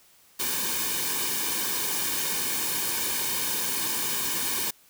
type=noise with comb filter; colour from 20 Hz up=white; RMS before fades=-28 dBFS; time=0.39-4.71 s; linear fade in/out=10 ms; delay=1.5 ms; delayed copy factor=-0.75; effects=white hiss -58 dBFS RMS until 4.89 s